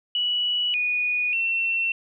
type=tone with pitch steps; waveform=sine; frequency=2941 / 2464 / 2704 Hz; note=F#7 / D#7 / E7; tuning=-11 / -17 / +43 cents; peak=-21 dBFS; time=0.15-1.92 s; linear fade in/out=2 ms; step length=590 ms; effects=none